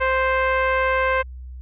15% pulse tone, 523.3 Hz, C5, in tune, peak -11 dBFS, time 0-1.23 s, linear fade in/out 20 ms, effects added 63 Hz sine -33 dBFS peak until 1.61 s + resampled to 8000 Hz

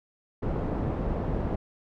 pink low-pass noise, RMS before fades -29 dBFS, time 0.42-1.56 s, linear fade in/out 10 ms, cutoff 670 Hz, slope 12 dB/octave, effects none

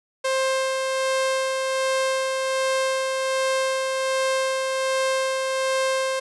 sawtooth tone with tremolo, 528 Hz, C5, 16 cents sharp, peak -16 dBFS, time 0.24-6.2 s, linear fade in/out 10 ms, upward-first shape sine, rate 1.3 Hz, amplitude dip 30%, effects resampled to 24000 Hz + 9-bit

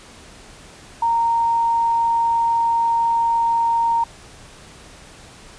sine tone, 926 Hz, A#5, 12 cents flat, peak -15 dBFS, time 1.02-4.04 s, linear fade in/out 5 ms, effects pink hiss -43 dBFS RMS until 5.58 s + resampled to 22050 Hz

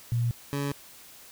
sine / 20% pulse tone pair in turn, 118.6 / 141.61 Hz, A#2 / C#3, +30 / +37 cents, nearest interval minor third, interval 307 cents, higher second, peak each -23 dBFS, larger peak neither, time 0.12-0.31 / 0.53-0.72 s, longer neither, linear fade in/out 0 ms, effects white hiss -50 dBFS RMS until 1.31 s

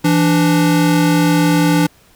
square tone pair together, 167.75 / 293.7 Hz, E3 / D4, +31 / 0 cents, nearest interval minor seventh, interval 969 cents, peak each -14 dBFS, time 0.04-1.87 s, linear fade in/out 10 ms, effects pink hiss -50 dBFS RMS until 2.15 s

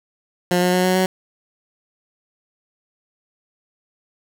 15% pulse tone with pitch steps, 178.1 / 180.17 / 182.26 / 184.38 / 186.52 Hz, F3 / F#3 / F#3 / F#3 / F#3, +34 / -46 / -26 / -6 / +14 cents, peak -9 dBFS, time 0.51-1.06 s, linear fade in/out 2 ms, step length 110 ms, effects none

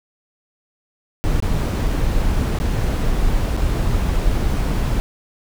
brown noise with dropouts, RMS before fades -18 dBFS, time 1.24-5 s, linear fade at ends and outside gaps 0 ms, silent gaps 1.402-1.424 / 2.588-2.6 / 3.566-3.573 s, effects none

